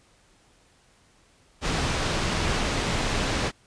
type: low-pass noise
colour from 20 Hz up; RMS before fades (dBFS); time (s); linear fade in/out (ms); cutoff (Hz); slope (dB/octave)
pink; -26; 1.61-3.52; 50; 5800; 12
effects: pink hiss -60 dBFS RMS until 3.66 s + resampled to 22050 Hz